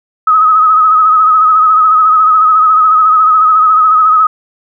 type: tone with vibrato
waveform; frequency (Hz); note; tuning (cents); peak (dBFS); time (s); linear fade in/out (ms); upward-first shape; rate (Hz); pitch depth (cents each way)
sine; 1271; D#6; +36; -4; 0.27-4.27; 5; triangle; 14; 55
effects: none